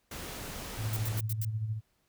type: noise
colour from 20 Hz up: pink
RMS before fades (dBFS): -41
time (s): 0.11-1.2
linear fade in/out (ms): 5
type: tone with tremolo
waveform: sine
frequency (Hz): 109.1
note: A2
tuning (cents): -14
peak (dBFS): -28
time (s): 0.77-1.81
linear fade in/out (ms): 50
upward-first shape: sine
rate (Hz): 13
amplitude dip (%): 55
type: noise bursts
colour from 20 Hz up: violet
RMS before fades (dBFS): -37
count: 5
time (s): 0.93-1.449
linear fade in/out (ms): 2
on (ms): 35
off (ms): 86
effects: pink hiss -74 dBFS RMS until 2.08 s